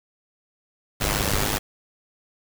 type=noise with amplitude modulation; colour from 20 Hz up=pink; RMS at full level=-20 dBFS; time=1-1.59 s; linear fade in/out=20 ms; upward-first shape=sine; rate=102 Hz; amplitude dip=80%; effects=none